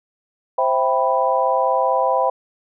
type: chord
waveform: sine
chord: C major seventh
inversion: none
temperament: equal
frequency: 523.3 / 659.3 / 784 / 987.8 Hz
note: C5 / E5 / G5 / B5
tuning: 0 / 0 / 0 / 0 cents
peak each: -20 / -22 / -21 / -20 dBFS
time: 0.58-2.3 s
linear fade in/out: 5 ms
effects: none